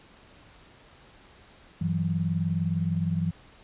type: tone cluster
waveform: sine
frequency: 98 / 164.8 / 184.5 Hz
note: G2 / E3 / F#3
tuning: 0 / 0 / -5 cents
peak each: -31 / -26 / -31 dBFS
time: 1.81-3.31 s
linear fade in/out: 5 ms
effects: pink hiss -54 dBFS RMS until 3.63 s + resampled to 8000 Hz